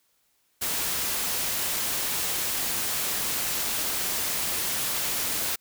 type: noise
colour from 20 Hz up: white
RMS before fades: -28 dBFS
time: 0.61-5.56 s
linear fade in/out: 10 ms
effects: white hiss -69 dBFS RMS until 5.6 s